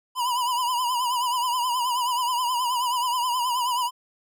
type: tone with vibrato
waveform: square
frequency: 984 Hz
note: B5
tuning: 7 cents flat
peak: -23 dBFS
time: 0.15-3.91 s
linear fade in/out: 50 ms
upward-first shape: triangle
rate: 9.4 Hz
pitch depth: 94 cents each way
effects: none